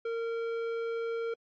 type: tone with tanh clipping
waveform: sine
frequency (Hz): 460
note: A#4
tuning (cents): -23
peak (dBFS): -33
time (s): 0.05-1.34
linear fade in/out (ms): 5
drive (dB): 12
effects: AAC 48 kbps